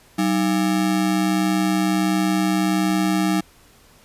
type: ring-modulated tone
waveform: square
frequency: 250.4 Hz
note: B3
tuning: 24 cents sharp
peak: -15 dBFS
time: 0.18-3.41 s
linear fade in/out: 10 ms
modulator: 60.7 Hz
effects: pink hiss -52 dBFS RMS until 4.04 s + resampled to 32000 Hz